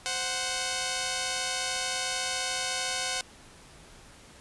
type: tone pair together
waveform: 5% pulse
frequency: 520.9 / 740 Hz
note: C5 / F#5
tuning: -8 / 0 cents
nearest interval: tritone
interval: 608 cents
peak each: -22 / -19 dBFS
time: 0.06-3.21 s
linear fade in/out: 0 ms
effects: pink hiss -52 dBFS RMS until 4.4 s + resampled to 24000 Hz